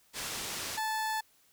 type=low-pass noise; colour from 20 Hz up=white; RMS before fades=-38 dBFS; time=0.13-0.8 s; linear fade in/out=50 ms; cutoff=8000 Hz; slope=12 dB/octave
type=tone; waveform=30% pulse; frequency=873 Hz; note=A5; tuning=14 cents flat; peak=-28 dBFS; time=0.77-1.21 s; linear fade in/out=10 ms
effects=white hiss -66 dBFS RMS until 1.52 s